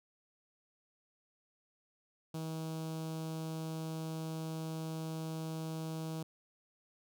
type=tone with notch filter; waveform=sawtooth; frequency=160 Hz; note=D#3; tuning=49 cents sharp; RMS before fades=-40 dBFS; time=2.34-6.23 s; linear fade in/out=5 ms; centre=1900 Hz; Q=0.93; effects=none